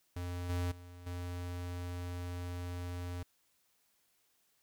square tone with level steps, 88.5 Hz, F2, 23 cents sharp, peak -38 / -33 / -50 / -39 dBFS, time 0.16-3.23 s, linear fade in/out 5 ms, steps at 0.49 / 0.71 / 1.06 s, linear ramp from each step 10 ms, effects white hiss -74 dBFS RMS until 4.62 s

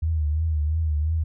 sine tone with vibrato, 77.78 Hz, D#2, in tune, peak -20 dBFS, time 0.02-1.24 s, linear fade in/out 10 ms, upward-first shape triangle, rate 2.9 Hz, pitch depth 95 cents each way, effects none

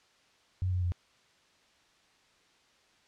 sine tone with pitch steps, 92.3 / 90.5 / 88.3 Hz, F#2 / F#2 / F2, -4 / -38 / +20 cents, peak -27 dBFS, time 0.62-0.92 s, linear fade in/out 0 ms, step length 100 ms, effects white hiss -65 dBFS RMS until 3.07 s + low-pass 5000 Hz 12 dB/octave

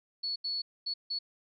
sine tone bursts at uneven times, 4407 Hz, C#8, 11 cents flat, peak -31 dBFS, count 4, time 0.23-0.36 / 0.44-0.62 / 0.86-0.94 / 1.1-1.19 s, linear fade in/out 10 ms, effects none

